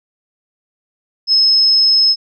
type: tone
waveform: sine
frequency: 5180 Hz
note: E8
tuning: 31 cents flat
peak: -8 dBFS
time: 1.27-2.16 s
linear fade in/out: 50 ms
effects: none